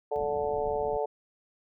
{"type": "harmonic tone", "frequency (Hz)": 146.1, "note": "D3", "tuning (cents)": -9, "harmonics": [3, 4, 5, 6], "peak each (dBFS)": [-30, -32, -34, -36], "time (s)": [0.11, 1.06], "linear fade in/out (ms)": 10}
{"type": "low-pass noise", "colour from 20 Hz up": "pink", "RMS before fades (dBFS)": -44, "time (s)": [0.16, 0.97], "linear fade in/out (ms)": 0, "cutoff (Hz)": 350, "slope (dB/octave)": 24}
{"effects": []}